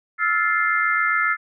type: chord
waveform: sine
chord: F major seventh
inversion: third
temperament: just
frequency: 1309.6 / 1396.9 / 1746.1 / 2095 Hz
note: E6 / F6 / A6 / C7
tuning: -12 / 0 / -14 / +2 cents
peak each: -23 dBFS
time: 0.18-1.37 s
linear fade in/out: 50 ms
effects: none